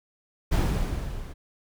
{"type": "noise with level ramp", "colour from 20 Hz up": "brown", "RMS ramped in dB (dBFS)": [-19, -39], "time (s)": [0.51, 1.34], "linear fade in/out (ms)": 20, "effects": []}